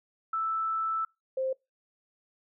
sine tone pair in turn, 1319 / 524.9 Hz, E6 / C5, +1 / +5 cents, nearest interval octave + major third, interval 1596 cents, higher first, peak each -27 / -27 dBFS, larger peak neither, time 0.33-1.05 / 1.37-1.53 s, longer first, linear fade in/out 5 ms, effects noise-tail reverb RT60 0.2 s tail -24 dB re dry

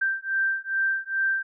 sine beating tone pair, 1568 / 1570.4 Hz, G6 / G6, 0 / +3 cents, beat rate 2.4 Hz, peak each -26 dBFS, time 0.01-1.43 s, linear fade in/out 10 ms, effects none

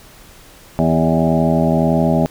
harmonic tone with a mistuned harmonic, 81.6 Hz, E2, 17 cents flat, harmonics 1 / 2 / 3 / 4 / 5 / 7 / 8 / 9 / 10, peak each -28 / -16 / -17 / -25 / -24 / -22 / -20 / -28 / -25 dBFS, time 0.79-2.26 s, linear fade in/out 0 ms, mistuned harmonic 8, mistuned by -26 cents, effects pink hiss -43 dBFS RMS until 2.3 s

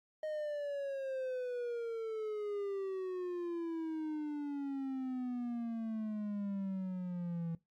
triangle exponential sweep, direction down, 622.3 to 164.81 Hz, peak -34 dBFS, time 0.23-7.55 s, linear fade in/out 2 ms, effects noise-tail reverb RT60 0.2 s tail -20 dB re dry + AAC 64 kbps

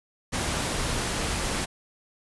pink noise, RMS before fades -28 dBFS, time 0.32-1.66 s, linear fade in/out 20 ms, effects resampled to 24000 Hz

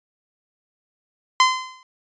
sawtooth tone with exponential decay, 1030 Hz, C6, 28 cents flat, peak -6 dBFS, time 1.4-1.83 s, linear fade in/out 1 ms, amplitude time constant 93 ms, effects resampled to 16000 Hz

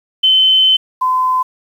sine tone pair in turn, 3062 / 1021.8 Hz, G7 / C6, -41 / -41 cents, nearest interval octave + perfect fifth, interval 1900 cents, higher first, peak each -7 / -11 dBFS, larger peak first, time 0.23-0.77 / 1.01-1.43 s, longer first, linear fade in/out 10 ms, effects 7-bit

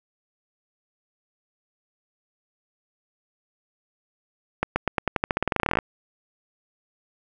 accelerating click train, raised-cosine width 0.5 ms, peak -6 dBFS, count 22, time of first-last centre 4.63-5.788 s, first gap 130 ms, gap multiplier 0.9, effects none

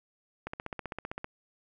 click train, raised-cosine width 0.5 ms, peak -21 dBFS, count 13, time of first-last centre 0.47-1.244 s, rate 15.5 Hz, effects none

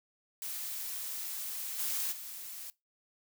blue noise with level steps, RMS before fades -39 / -34 / -44 dBFS, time 0.42-2.7 s, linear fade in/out 0 ms, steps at 1.78 / 2.11 s, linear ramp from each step 20 ms, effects noise-tail reverb RT60 0.2 s tail -21 dB re dry

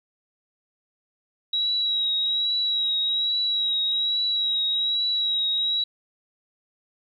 sine tone with vibrato, 3858 Hz, B7, 41 cents flat, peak -21 dBFS, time 1.53-5.84 s, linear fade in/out 5 ms, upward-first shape triangle, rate 1.2 Hz, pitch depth 35 cents each way, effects 10-bit

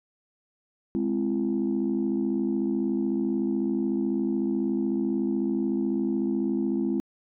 sine chord, Ab augmented, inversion none, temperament equal with one note detuned, 207.7 / 261.6 / 337.7 Hz, Ab3 / C4 / E4, 0 / 0 / +42 cents, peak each -27 dBFS, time 0.95-7 s, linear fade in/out 0 ms, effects tanh soft clip ceiling -17 dBFS

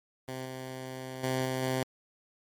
10% pulse tone with level steps, 130 Hz, C3, 11 cents flat, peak -28 / -30 / -20 / -22 / -20 dBFS, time 0.28-1.83 s, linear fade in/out 2 ms, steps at 0.45 / 1.23 / 1.45 / 1.62 s, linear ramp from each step 10 ms, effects MP3 96 kbps

